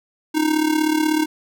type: tone with amplitude modulation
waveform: square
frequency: 310.1 Hz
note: D#4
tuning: 6 cents flat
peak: -14 dBFS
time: 0.34-1.26 s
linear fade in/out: 20 ms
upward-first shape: sine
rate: 36.3 Hz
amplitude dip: 70%
effects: none